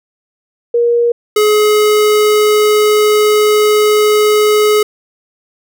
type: tone pair in turn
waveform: sine / square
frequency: 473.5 / 423 Hz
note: A#4 / G#4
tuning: +27 / +32 cents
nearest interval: major second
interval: 195 cents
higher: first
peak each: -8 dBFS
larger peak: neither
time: 0.74-1.12 / 1.36-4.83 s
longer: second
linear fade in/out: 5 ms
effects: none